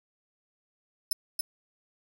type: tone with echo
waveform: 15% pulse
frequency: 5274 Hz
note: E8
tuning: in tune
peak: -18 dBFS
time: 1.11-1.13 s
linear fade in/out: 5 ms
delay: 280 ms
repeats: 1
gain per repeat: -3 dB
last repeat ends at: 1.41 s
effects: 9-bit